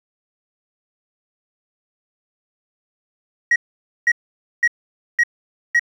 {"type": "tone bursts", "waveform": "sine", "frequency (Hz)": 1900, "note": "A#6", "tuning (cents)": 33, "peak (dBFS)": -9, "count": 5, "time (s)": [3.51, 5.795], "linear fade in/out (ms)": 5, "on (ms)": 49, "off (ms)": 510, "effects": ["tanh soft clip ceiling -10 dBFS", "8-bit"]}